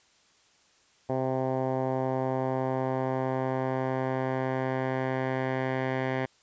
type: tone with low-pass filter sweep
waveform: 10% pulse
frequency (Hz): 130.81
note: C3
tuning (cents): 0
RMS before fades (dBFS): -29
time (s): 1.09-6.26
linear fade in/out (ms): 10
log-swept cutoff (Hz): 770 to 2000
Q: 1.5
effects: white hiss -63 dBFS RMS until 6.42 s + resampled to 16000 Hz